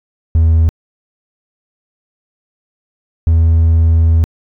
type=tone pair in turn; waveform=triangle; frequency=81.2 / 81.81 Hz; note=E2 / E2; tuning=-26 / -13 cents; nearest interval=unison; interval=13 cents; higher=second; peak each=-4 dBFS; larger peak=neither; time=0.35-0.69 / 3.27-4.24 s; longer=second; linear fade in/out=0 ms; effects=tanh soft clip ceiling 0 dBFS